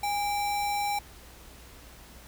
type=tone with sample-and-hold; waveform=sine; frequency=820 Hz; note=G#5; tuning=22 cents flat; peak=-26 dBFS; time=0.03-0.99 s; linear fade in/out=5 ms; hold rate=3150 Hz; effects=added 60 Hz sine -51 dBFS peak until 2.27 s + pink hiss -51 dBFS RMS until 2.27 s